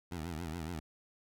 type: tone with vibrato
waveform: 15% pulse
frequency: 82.41 Hz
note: E2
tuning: in tune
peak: -32 dBFS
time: 0.11-0.8 s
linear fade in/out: 10 ms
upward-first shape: triangle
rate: 7.1 Hz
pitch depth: 170 cents each way
effects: none